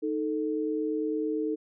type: tone pair together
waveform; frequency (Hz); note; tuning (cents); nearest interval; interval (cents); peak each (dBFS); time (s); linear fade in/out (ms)
sine; 311.1 / 440; D#4 / A4; 0 / 0; tritone; 600; -29 / -30; 0.02-1.56; 20
effects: none